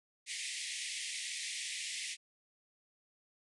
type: band-pass noise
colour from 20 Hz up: pink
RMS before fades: -41 dBFS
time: 0.26-2.17 s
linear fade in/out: 50 ms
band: 1900 to 10000 Hz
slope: 96 dB/octave
effects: none